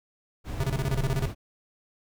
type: noise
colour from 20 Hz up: brown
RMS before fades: -32 dBFS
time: 0.44-1.35 s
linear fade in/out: 50 ms
type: tone bursts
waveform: square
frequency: 133.6 Hz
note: C3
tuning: 36 cents sharp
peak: -25 dBFS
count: 11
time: 0.6-1.257 s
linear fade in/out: 2 ms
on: 37 ms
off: 25 ms
effects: none